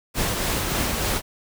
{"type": "noise with tremolo", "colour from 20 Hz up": "pink", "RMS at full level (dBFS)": -23, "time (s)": [0.14, 1.22], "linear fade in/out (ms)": 50, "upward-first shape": "triangle", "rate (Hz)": 3.4, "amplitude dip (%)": 30, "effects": []}